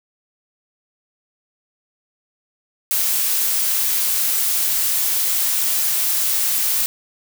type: noise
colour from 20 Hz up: blue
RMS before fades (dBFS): -19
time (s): 2.91-6.86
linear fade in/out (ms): 0
effects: none